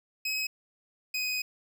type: tone pair in turn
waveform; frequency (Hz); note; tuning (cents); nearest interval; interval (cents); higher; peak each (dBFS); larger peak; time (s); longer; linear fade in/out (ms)
25% pulse; 2548 / 2507; D#7 / D#7; +41 / +12; unison; 29; first; -25; neither; 0.25-0.47 / 1.14-1.42; second; 5
effects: none